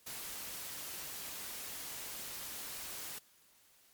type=noise; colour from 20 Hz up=white; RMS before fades=-44 dBFS; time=0.06-3.19 s; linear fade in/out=10 ms; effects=white hiss -66 dBFS RMS until 3.93 s + MP3 96 kbps